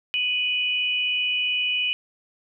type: tone pair together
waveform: sine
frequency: 2489 / 2954 Hz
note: D#7 / F#7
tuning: 0 / -3 cents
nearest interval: minor third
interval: 297 cents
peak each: -24 dBFS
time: 0.14-1.93 s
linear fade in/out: 0 ms
effects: none